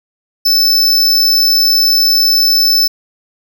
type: tone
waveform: square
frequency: 5274 Hz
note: E8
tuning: in tune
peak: -8 dBFS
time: 0.45-2.88 s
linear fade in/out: 10 ms
effects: none